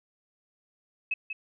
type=tone with echo; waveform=sine; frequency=2578 Hz; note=E7; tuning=39 cents flat; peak=-25 dBFS; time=1.11-1.14 s; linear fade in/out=5 ms; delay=190 ms; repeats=1; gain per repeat=-7 dB; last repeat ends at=1.33 s; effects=none